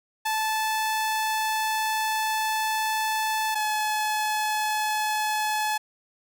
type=tone pair in turn; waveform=sawtooth; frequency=873 / 855.5 Hz; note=A5 / A5; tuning=-14 / -49 cents; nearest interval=unison; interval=35 cents; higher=first; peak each=-20 dBFS; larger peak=neither; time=0.25-3.55 / 3.55-5.78 s; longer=first; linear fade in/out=10 ms; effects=none

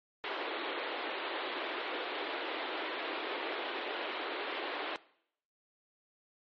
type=band-pass noise; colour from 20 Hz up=pink; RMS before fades=-38 dBFS; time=0.24-4.96 s; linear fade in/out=0 ms; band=310 to 3800 Hz; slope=48 dB/octave; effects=noise-tail reverb RT60 0.7 s tail -20 dB re dry + MP3 32 kbps

